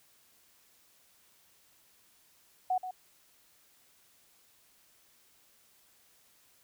sine tone with echo, 740 Hz, F#5, in tune, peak -26 dBFS, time 2.7-2.78 s, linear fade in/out 5 ms, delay 130 ms, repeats 1, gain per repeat -10 dB, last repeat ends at 2.91 s, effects white hiss -65 dBFS RMS until 6.63 s

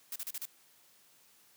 blue noise bursts, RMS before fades -39 dBFS, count 5, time 0.12-0.454 s, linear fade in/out 2 ms, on 38 ms, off 36 ms, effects white hiss -64 dBFS RMS until 1.56 s + high-pass 100 Hz 12 dB/octave

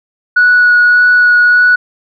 sine tone with vibrato, 1465 Hz, F#6, 18 cents flat, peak -3 dBFS, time 0.36-1.76 s, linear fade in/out 10 ms, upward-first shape sine, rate 1.7 Hz, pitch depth 10 cents each way, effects tanh soft clip ceiling -1 dBFS

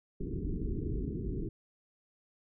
pink low-pass noise, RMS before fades -35 dBFS, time 0.2-1.49 s, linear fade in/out 5 ms, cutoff 430 Hz, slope 96 dB/octave, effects none

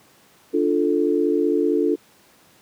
sine chord, D minor, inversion none, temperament equal, 293.7 / 349.2 / 440 Hz, D4 / F4 / A4, 0 / 0 / 0 cents, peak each -21 dBFS, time 0.53-1.96 s, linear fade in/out 20 ms, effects pink hiss -54 dBFS RMS until 2.61 s + high-pass 150 Hz 12 dB/octave

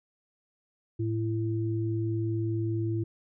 sine tone pair together, 110.1 / 335 Hz, A2 / E4, +2 / +28 cents, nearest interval octave + perfect fifth, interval 1926 cents, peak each -28 / -31 dBFS, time 0.99-3.04 s, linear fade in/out 10 ms, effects none

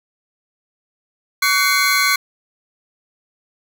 square tone cluster, 1135 / 1504 / 2097 / 2237 / 4163 Hz, C#6 / F#6 / C7 / C#7 / C8, +41 / +28 / +3 / +15 / -10 cents, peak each -21 dBFS, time 1.42-2.16 s, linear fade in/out 5 ms, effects none

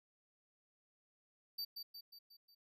square tone with echo, 4626 Hz, D8, 27 cents flat, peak -40 dBFS, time 1.58-1.65 s, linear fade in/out 10 ms, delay 180 ms, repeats 5, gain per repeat -5 dB, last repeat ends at 2.55 s, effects none

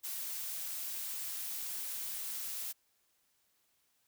blue noise, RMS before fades -40 dBFS, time 0.03-2.73 s, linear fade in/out 20 ms, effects white hiss -75 dBFS RMS until 4.07 s

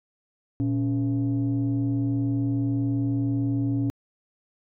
sine tone pair together, 117.39 / 279.2 Hz, A#2 / C#4, +13 / +13 cents, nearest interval octave + minor third, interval 1500 cents, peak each -23 dBFS, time 0.6-3.9 s, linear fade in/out 0 ms, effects tanh soft clip ceiling -18 dBFS

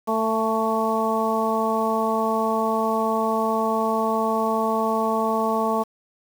harmonic tone with a mistuned harmonic, 222.7 Hz, A3, 21 cents sharp, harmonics 1 / 2 / 3 / 4 / 5, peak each -26 / -26 / -26 / -26 / -26 dBFS, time 0.07-5.84 s, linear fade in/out 20 ms, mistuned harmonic 4, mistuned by -24 cents, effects 7-bit

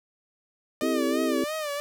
sawtooth tone with vibrato, 600 Hz, D5, 37 cents sharp, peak -25 dBFS, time 0.81-1.8 s, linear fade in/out 0 ms, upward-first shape sine, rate 3 Hz, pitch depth 91 cents each way
sine chord, A minor seventh, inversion first, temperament equal, 261.6 / 329.6 / 392 / 440 Hz, C4 / E4 / G4 / A4, 0 / 0 / 0 / 0 cents, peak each -27 / -28 / -31 / -32 dBFS, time 0.82-1.44 s, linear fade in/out 2 ms
effects none

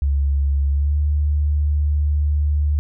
sine tone with pitch glide, 70 to 73.78 Hz, C#2 to D2, +18 to +9 cents, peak -15 dBFS, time 0.02-2.79 s, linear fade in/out 0 ms, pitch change +91 cents, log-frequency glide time 0.7-0.97 s, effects none

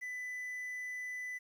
triangle tone with quantisation, 1996 Hz, B6, 18 cents sharp, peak -37 dBFS, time 0.01-1.39 s, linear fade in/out 20 ms, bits 11, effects none

